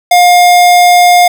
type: tone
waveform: square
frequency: 710 Hz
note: F5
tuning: 28 cents sharp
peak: -3 dBFS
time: 0.11-1.28 s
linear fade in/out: 5 ms
effects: none